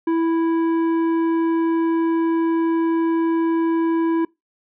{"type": "tone with tanh clipping", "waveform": "sine", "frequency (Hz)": 329.6, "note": "E4", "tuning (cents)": 0, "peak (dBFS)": -18, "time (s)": [0.07, 4.25], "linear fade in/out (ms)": 5, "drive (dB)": 10, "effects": ["noise-tail reverb RT60 0.2 s tail -24 dB re dry"]}